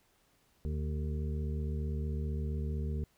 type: harmonic tone with a mistuned harmonic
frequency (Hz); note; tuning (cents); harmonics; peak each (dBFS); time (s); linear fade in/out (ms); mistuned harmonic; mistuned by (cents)
75.5; D2; +48; 1 / 2 / 3 / 5 / 6; -33 / -39 / -43 / -47 / -49; 0.65-3.04; 0; 5; +32
effects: pink hiss -70 dBFS RMS until 3.17 s